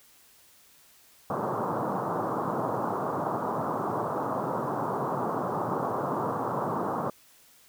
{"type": "band-pass noise", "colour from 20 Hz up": "white", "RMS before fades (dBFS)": -30, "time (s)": [1.3, 7.1], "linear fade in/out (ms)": 2, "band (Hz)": [110, 1200], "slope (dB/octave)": 48, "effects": ["white hiss -58 dBFS RMS until 7.68 s"]}